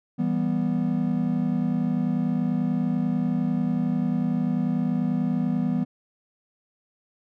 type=chord; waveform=triangle; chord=E minor; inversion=none; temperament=equal with one note detuned; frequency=164.81 / 196 / 245.2 Hz; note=E3 / G3 / B3; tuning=0 / 0 / -12 cents; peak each=-25 / -25 / -23 dBFS; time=0.18-5.85 s; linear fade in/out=20 ms; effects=none